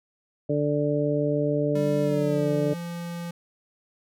harmonic tone, 146.83 Hz, D3, in tune, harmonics 1 / 2 / 3 / 4, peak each -27 / -27 / -27 / -27 dBFS, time 0.49-2.74 s, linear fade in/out 10 ms
square tone with pitch glide, 195.9 to 171.53 Hz, G3 to F3, -1 to -31 cents, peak -32 dBFS, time 1.75-3.31 s, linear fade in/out 5 ms, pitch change -230 cents, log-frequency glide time 2.02-2.5 s
effects none

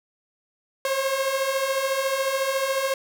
sawtooth beating tone pair, 528 / 542 Hz, C5 / C#5, +16 / -39 cents, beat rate 14 Hz, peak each -24 / -20 dBFS, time 0.85-2.94 s, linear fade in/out 2 ms, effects none

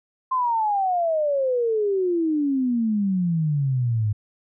sine exponential sweep, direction down, 1055 to 102.7 Hz, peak -19 dBFS, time 0.31-4.13 s, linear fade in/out 10 ms, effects none

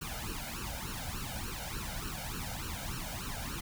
pink noise with flanger, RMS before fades -39 dBFS, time 0.01-3.61 s, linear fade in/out 10 ms, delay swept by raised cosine 0.7 to 1.38 ms, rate 3.4 Hz, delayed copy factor +0.95, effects none

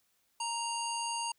harmonic tone with a mistuned harmonic, 932.3 Hz, A#5, in tune, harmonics 1 / 3 / 5 / 7 / 9 / 10, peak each -35 / -40 / -42 / -43 / -45 / -45 dBFS, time 0.4-1.32 s, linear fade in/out 5 ms, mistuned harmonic 9, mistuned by +18 cents, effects white hiss -74 dBFS RMS until 1.38 s

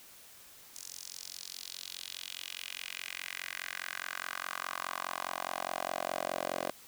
10% pulse tone with high-pass filter sweep, 44.84 Hz, F1, 46 cents sharp, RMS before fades -40 dBFS, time 0.74-6.71 s, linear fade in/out 10 ms, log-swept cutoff 6300 to 500 Hz, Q 2.3, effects white hiss -55 dBFS RMS until 6.87 s

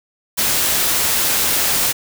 white noise, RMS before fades -17 dBFS, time 0.37-1.93 s, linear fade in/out 20 ms, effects none

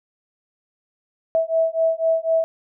sine beating tone pair, 650 / 654 Hz, E5 / E5, -24 / -14 cents, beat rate 4 Hz, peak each -20 dBFS, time 1.35-2.44 s, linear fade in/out 0 ms, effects none

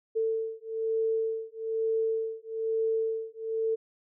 sine beating tone pair, 445.9 / 447 Hz, A4 / A4, +23 / +27 cents, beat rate 1.1 Hz, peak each -30 dBFS, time 0.15-3.76 s, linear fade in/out 20 ms, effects none

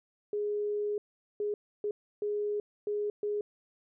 sine tone bursts at uneven times, 415.3 Hz, G#4, in tune, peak -29 dBFS, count 6, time 0.33-0.98 / 1.4-1.54 / 1.84-1.91 / 2.22-2.6 / 2.87-3.1 / 3.23-3.41 s, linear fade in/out 2 ms, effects none

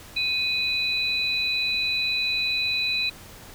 sine tone pair together, 2500 / 3969 Hz, D#7 / B7, +8 / +8 cents, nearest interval minor sixth, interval 800 cents, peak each -25 dBFS, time 0.16-3.1 s, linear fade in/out 10 ms, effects added 93 Hz sine -54 dBFS peak until 3.54 s + pink hiss -45 dBFS RMS until 3.54 s

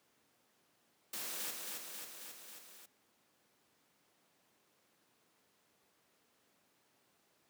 white noise with echo, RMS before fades -42 dBFS, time 1.13-1.51 s, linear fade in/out 5 ms, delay 270 ms, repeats 5, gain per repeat -3 dB, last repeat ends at 2.86 s, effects pink hiss -73 dBFS RMS until 7.49 s + high-pass 200 Hz 12 dB/octave

